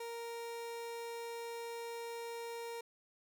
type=tone; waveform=30% pulse; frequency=466.2 Hz; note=A#4; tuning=in tune; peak=-39 dBFS; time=0-2.81 s; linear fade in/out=5 ms; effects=none